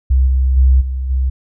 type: tone with level steps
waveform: sine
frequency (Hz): 65.1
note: C2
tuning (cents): -8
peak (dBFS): -8 / -10 / -6 / -17 / -12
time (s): 0.1-1.3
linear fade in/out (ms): 10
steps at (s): 0.26 / 0.56 / 0.8 / 1.09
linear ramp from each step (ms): 20
effects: none